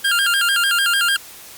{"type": "tone with vibrato", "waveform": "25% pulse", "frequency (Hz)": 1498, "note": "F#6", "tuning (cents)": 21, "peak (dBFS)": -11, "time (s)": [0.04, 1.17], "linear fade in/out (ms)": 10, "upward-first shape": "square", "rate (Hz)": 6.7, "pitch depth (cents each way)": 120, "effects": ["white hiss -39 dBFS RMS until 1.57 s", "Opus 48 kbps"]}